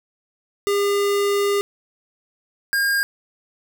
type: tone pair in turn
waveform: square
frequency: 403.8 / 1615.2 Hz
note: G#4 / G#6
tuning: -49 / -49 cents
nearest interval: 2 octaves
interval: 2400 cents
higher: second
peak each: -18 dBFS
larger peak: neither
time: 0.67-1.61 / 2.73-3.03 s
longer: first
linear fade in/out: 0 ms
effects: none